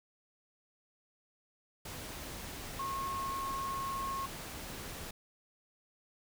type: tone in noise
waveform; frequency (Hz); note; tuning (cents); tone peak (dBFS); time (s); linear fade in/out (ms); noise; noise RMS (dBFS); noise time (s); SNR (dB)
sine; 1086; C#6; -36; -35; 2.79-4.26; 5; pink; -44; 1.85-5.11; +6
effects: none